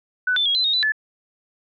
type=tone with pitch steps; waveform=sine; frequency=1494 / 3529 / 3297 / 4044 / 3732 / 3986 / 1732 Hz; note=F#6 / A7 / G#7 / B7 / A#7 / B7 / A6; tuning=+16 / +4 / -13 / +40 / +1 / +15 / -28 cents; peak=-17 dBFS; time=0.27-0.921 s; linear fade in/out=5 ms; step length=93 ms; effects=none